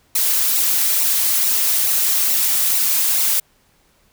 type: noise with flanger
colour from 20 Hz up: blue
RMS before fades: -17 dBFS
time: 0.15-3.4 s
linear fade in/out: 5 ms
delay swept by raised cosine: 0.6 to 5.5 ms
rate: 2.3 Hz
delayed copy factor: -0.55
effects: pink hiss -58 dBFS RMS until 4.12 s